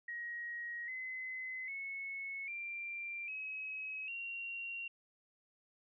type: tone with pitch steps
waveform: sine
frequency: 1891 / 2038 / 2197 / 2369 / 2554 / 2753 Hz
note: A#6 / C7 / C#7 / D7 / D#7 / F7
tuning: +24 / -46 / -16 / +14 / +45 / -25 cents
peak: -40 dBFS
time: 0.08-4.88 s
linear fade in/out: 5 ms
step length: 800 ms
effects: none